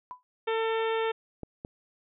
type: tone with exponential decay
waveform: sine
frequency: 998 Hz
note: B5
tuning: 18 cents sharp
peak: -33 dBFS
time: 0.11-0.23 s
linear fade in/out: 0 ms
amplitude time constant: 24 ms
type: harmonic tone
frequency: 448.5 Hz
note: A4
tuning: 33 cents sharp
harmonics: 1 / 2 / 3 / 4 / 5 / 6 / 7 / 8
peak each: -27 / -33 / -37 / -39 / -41 / -43 / -44 / -45 dBFS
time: 0.47-1.12 s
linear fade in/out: 10 ms
type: clicks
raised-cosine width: 2 ms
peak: -24 dBFS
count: 2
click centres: 1.433 / 1.649 s
effects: none